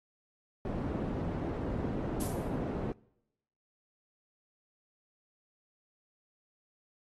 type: low-pass noise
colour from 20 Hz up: white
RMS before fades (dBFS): -35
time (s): 0.65-2.92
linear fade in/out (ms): 2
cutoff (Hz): 360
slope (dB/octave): 12
type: noise with exponential decay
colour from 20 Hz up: violet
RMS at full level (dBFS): -33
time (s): 2.2-2.61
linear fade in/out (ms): 5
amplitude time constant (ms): 89
effects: noise-tail reverb RT60 0.9 s tail -25 dB re dry + AAC 32 kbps